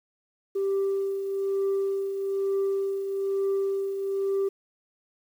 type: tone with tremolo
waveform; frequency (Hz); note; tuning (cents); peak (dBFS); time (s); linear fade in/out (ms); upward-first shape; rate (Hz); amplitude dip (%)
sine; 392; G4; 0; -20; 0.55-4.49; 10; triangle; 1.1; 60
effects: tanh soft clip ceiling -21 dBFS + 9-bit